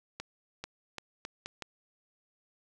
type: accelerating click train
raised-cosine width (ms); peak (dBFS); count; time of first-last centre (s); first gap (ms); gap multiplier
0.2; -21; 6; 0.2-1.623; 440; 0.78
effects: none